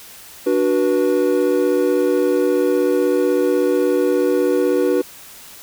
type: chord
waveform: triangle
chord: B minor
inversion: first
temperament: equal with one note detuned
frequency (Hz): 293.7 / 370 / 485.7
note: D4 / F#4 / B4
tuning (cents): 0 / 0 / -29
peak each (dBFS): -18 / -16 / -16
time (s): 0.46-5.02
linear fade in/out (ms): 10
effects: white hiss -40 dBFS RMS until 5.62 s

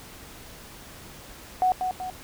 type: tone with echo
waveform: sine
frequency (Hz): 740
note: F#5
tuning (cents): 0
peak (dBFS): -18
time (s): 1.62-1.72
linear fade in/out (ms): 0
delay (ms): 190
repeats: 2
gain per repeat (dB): -6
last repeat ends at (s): 2.1
effects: pink hiss -45 dBFS RMS until 2.23 s

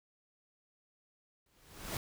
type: noise with exponential growth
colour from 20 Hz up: pink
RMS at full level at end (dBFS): -36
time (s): 1.46-1.97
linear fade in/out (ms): 2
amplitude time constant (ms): 110
effects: none

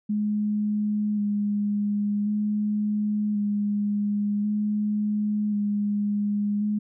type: tone with vibrato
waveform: sine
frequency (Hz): 207.7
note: G#3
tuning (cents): 0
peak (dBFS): -22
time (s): 0.09-6.79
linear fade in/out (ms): 10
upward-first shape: square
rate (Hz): 0.46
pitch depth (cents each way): 16
effects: none

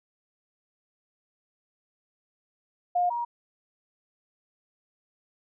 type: tone pair in turn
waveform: sine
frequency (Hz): 711 / 949.1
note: F5 / A#5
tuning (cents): +31 / +31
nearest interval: perfect fourth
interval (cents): 500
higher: second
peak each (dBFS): -21 / -27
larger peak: first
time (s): 2.95-3.1 / 3.1-3.25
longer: neither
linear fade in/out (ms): 10
effects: none

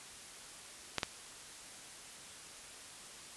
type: clicks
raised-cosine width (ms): 0.2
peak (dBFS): -14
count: 2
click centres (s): 0.983 / 1.032
effects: white hiss -51 dBFS RMS until 3.36 s + resampled to 24000 Hz

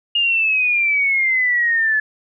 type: exponential sweep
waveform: sine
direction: down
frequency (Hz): 2847 to 1718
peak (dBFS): -14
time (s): 0.15-2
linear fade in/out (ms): 5
effects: none

